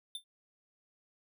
square tone with exponential decay, 3567 Hz, A7, 23 cents sharp, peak -35 dBFS, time 0.15-0.24 s, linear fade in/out 2 ms, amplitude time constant 18 ms, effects none

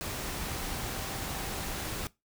sine tone in noise, 780 Hz, G5, 9 cents flat, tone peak -47 dBFS, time 0.48-1.84 s, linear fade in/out 0 ms, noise pink, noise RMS -36 dBFS, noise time 0.01-2.07 s, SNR -14 dB, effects noise-tail reverb RT60 0.2 s tail -20 dB re dry

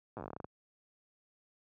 slowing click train, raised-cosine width 1 ms, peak -28 dBFS, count 14, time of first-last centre 0.17-0.445 s, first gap 8 ms, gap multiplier 1.15, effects high-pass 80 Hz 12 dB/octave

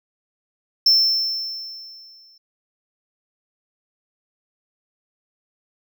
triangle tone with exponential decay, 5340 Hz, E8, 22 cents sharp, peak -9 dBFS, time 0.86-2.38 s, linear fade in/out 5 ms, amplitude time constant 330 ms, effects none

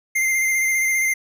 square tone with vibrato, 2093 Hz, C7, in tune, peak -18 dBFS, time 0.15-1.14 s, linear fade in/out 10 ms, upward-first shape square, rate 15 Hz, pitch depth 16 cents each way, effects none

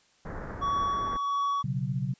pink low-pass noise, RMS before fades -38 dBFS, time 0.25-1.17 s, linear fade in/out 5 ms, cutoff 1800 Hz, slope 48 dB/octave
triangle tone with tremolo, 1128 Hz, C#6, 30 cents sharp, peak -23 dBFS, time 0.61-1.63 s, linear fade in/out 20 ms, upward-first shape sine, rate 1.5 Hz, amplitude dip 35%
sine chord, B suspended second, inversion none, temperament equal, 123.47 / 138.59 / 185 Hz, B2 / C#3 / F#3, 0 / 0 / 0 cents, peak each -32 / -30 / -34 dBFS, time 1.64-2.14 s, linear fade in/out 5 ms
effects white hiss -64 dBFS RMS until 2.19 s + resampled to 16000 Hz

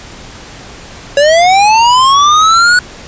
square linear sweep, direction up, 556 to 1480 Hz, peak -5 dBFS, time 1.17-2.79 s, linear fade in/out 2 ms, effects pink hiss -31 dBFS RMS until 3.07 s + resampled to 16000 Hz

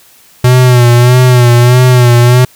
square tone with vibrato, 123.4 Hz, B2, 1 cent flat, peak -3 dBFS, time 0.44-2.45 s, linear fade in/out 5 ms, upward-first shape sine, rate 1.6 Hz, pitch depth 52 cents each way, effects white hiss -42 dBFS RMS until 2.55 s

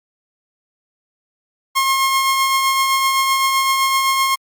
sawtooth tone with tremolo, 1074 Hz, C6, 45 cents sharp, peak -9 dBFS, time 1.75-4.36 s, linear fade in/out 20 ms, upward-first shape triangle, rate 7.8 Hz, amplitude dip 35%, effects Opus 48 kbps

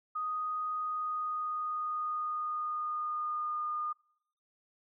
sine tone with pitch glide, 1244.5 to 1218.9 Hz, D#6 to D#6, 0 to -36 cents, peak -32 dBFS, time 0.15-3.93 s, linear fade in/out 10 ms, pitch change -36 cents, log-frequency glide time 0.74-3.64 s, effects noise-tail reverb RT60 0.8 s tail -26 dB re dry

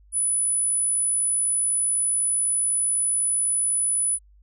sine tone, 9956 Hz, D#9, in tune, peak -20 dBFS, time 0.12-4.19 s, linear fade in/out 50 ms, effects added 50 Hz sine -51 dBFS peak until 4.42 s

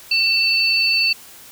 sine tone pair together, 2676 / 4506 Hz, E7 / C#8, +25 / +28 cents, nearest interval major sixth, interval 903 cents, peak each -17 dBFS, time 0.11-1.13 s, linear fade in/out 5 ms, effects white hiss -42 dBFS RMS until 1.51 s

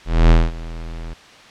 square tone with ADSR envelope, 41.2 Hz, E1, in tune, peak -7 dBFS, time 0.05-1.14 s, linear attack 250 ms, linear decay 210 ms, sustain -21 dB, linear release 12 ms, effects white hiss -43 dBFS RMS until 1.5 s + low-pass 4000 Hz 12 dB/octave

